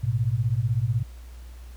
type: beating tone pair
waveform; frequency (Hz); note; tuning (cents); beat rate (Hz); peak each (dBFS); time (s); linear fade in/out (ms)
sine; 108 / 124; A2 / B2; -32 / +7; 16; -24; 0.03-1.03; 10
effects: added 60 Hz sine -39 dBFS peak until 1.76 s + pink hiss -55 dBFS RMS until 1.76 s